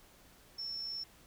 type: tone with amplitude modulation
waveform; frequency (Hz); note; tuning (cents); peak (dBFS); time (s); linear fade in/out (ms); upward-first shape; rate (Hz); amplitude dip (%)
sine; 5400; E8; +41; -36; 0.58-1.04; 10; sine; 62.7; 35
effects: pink hiss -61 dBFS RMS until 1.26 s